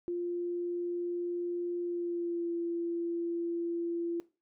sine tone with pitch glide, 349.2 to 340.4 Hz, F4 to F4, 0 to -44 cents, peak -31 dBFS, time 0.08-4.2 s, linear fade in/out 0 ms, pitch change -44 cents, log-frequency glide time 1.81-2.52 s, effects noise-tail reverb RT60 0.3 s tail -19 dB re dry

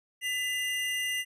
square tone pair together, 2003 / 2811 Hz, B6 / F7, +24 / +11 cents, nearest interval tritone, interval 587 cents, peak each -32 / -33 dBFS, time 0.21-1.25 s, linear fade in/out 50 ms, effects resampled to 32000 Hz

